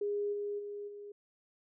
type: tone with level steps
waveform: sine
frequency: 410 Hz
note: G#4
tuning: 22 cents flat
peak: -31 / -34 / -39 / -44 dBFS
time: 0.01-1.12 s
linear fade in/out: 5 ms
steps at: 0.32 / 0.58 / 0.87 s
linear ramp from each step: 20 ms
effects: none